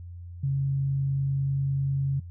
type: tone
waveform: sine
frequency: 137.2 Hz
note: C#3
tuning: 17 cents flat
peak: -23 dBFS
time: 0.43-2.2 s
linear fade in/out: 10 ms
effects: noise-tail reverb RT60 0.1 s tail -19 dB re dry + added 87 Hz sine -38 dBFS peak until 2.3 s